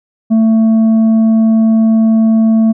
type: tone with tanh clipping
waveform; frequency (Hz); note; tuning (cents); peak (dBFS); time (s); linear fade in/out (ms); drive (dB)
triangle; 222.7; A3; +21; -7; 0.3-2.73; 20; 9
effects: none